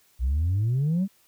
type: exponential sweep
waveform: sine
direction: up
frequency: 58.7 to 203.2 Hz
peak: -19 dBFS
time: 0.19-1.08 s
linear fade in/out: 50 ms
effects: tanh soft clip ceiling -19 dBFS + white hiss -62 dBFS RMS until 1.27 s